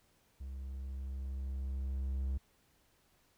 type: tone with level ramp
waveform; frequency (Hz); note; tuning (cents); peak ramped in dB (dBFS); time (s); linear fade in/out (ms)
triangle; 66.6; C2; +31; -39 to -30; 0.4-2.38; 10
effects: pink hiss -71 dBFS RMS until 3.37 s